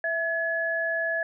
sine tone pair together, 659.3 / 1700.2 Hz, E5 / G#6, 0 / +40 cents, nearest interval octave + major third, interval 1640 cents, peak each -29 / -26 dBFS, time 0.04-1.23 s, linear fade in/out 2 ms, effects none

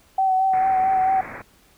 sine tone with vibrato, 759 Hz, F#5, 44 cents sharp, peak -16 dBFS, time 0.18-1.21 s, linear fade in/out 5 ms, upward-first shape sine, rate 4.5 Hz, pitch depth 24 cents each way
white low-pass noise, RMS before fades -36 dBFS, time 0.53-1.42 s, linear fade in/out 5 ms, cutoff 2300 Hz, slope 96 dB/octave
effects pink hiss -56 dBFS RMS until 1.77 s

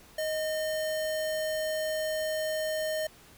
sine tone with sample-and-hold, 625 Hz, D#5, 8 cents sharp, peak -28 dBFS, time 0.18-3.07 s, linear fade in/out 5 ms, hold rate 2450 Hz, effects pink hiss -55 dBFS RMS until 3.37 s

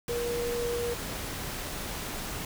sine tone in noise, 476.5 Hz, A#4, 38 cents sharp, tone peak -29 dBFS, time 0.09-0.94 s, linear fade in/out 2 ms, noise pink, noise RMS -36 dBFS, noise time 0.08-2.45 s, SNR +4 dB, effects none

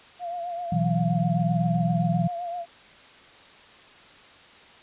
sine tone with vibrato, 696 Hz, F5, 6 cents flat, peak -29 dBFS, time 0.19-2.66 s, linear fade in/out 50 ms, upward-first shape triangle, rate 7.7 Hz, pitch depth 57 cents each way
sine chord, B suspended fourth, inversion none, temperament equal, 123.47 / 164.81 / 185 Hz, B2 / E3 / F#3, 0 / 0 / 0 cents, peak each -28 / -23 / -27 dBFS, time 0.72-2.28 s, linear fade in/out 5 ms
effects white hiss -50 dBFS RMS until 4.82 s + resampled to 8000 Hz

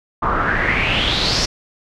pink noise with low-pass filter sweep, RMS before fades -18 dBFS, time 0.22-1.46 s, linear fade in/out 10 ms, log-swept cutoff 1100 to 5600 Hz, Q 5.6, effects none

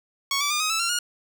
10% pulse tone with pitch steps, 1108.7 / 1157.1 / 1207.6 / 1260.4 / 1315.4 / 1372.9 / 1432.8 Hz, C#6 / D6 / D6 / D#6 / E6 / F6 / F6, 0 / -26 / +48 / +22 / -4 / -30 / +44 cents, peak -14 dBFS, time 0.31-0.989 s, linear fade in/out 2 ms, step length 97 ms, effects none

